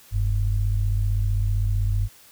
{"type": "tone pair together", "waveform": "sine", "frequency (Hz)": [44.63, 100.2], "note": ["F1", "G2"], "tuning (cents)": [38, 38], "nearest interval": "octave + major second", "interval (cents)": 1400, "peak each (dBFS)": -22, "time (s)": [0.11, 2.09], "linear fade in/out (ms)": 50, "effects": ["white hiss -51 dBFS RMS until 2.31 s"]}